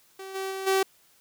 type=tone with level steps; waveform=sawtooth; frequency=384.4 Hz; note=G4; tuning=34 cents flat; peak=-34 / -26 / -28 / -17 dBFS; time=0.19-0.83 s; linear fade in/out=5 ms; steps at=0.34 / 0.5 / 0.66 s; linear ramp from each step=20 ms; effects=white hiss -61 dBFS RMS until 1.2 s